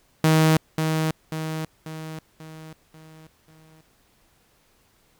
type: tone with echo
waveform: sawtooth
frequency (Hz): 158.1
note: D#3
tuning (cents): +28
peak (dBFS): -11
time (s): 0.24-0.57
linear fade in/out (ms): 2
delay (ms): 540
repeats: 6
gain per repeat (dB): -6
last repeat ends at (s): 3.81
effects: pink hiss -62 dBFS RMS until 5.19 s